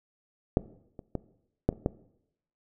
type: clicks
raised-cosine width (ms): 2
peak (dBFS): -7 / -28 / -17 / -9 / -30 / -12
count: 6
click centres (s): 0.571 / 0.992 / 1.153 / 1.69 / 1.727 / 1.861
effects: noise-tail reverb RT60 0.8 s tail -19 dB re dry